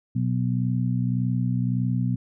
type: harmonic tone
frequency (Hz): 61.74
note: B1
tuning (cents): 0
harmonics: 2 / 3 / 4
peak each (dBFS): -23 / -27 / -29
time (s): 0.15-2.16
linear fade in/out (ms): 10
effects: none